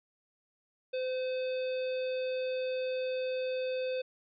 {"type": "harmonic tone with a mistuned harmonic", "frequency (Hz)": 513, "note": "C5", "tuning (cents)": -34, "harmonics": [1, 3, 5, 7, 9], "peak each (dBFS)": [-31, -50, -44, -49, -53], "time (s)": [0.93, 4.02], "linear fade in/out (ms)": 10, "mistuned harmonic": 9, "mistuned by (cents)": -26, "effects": []}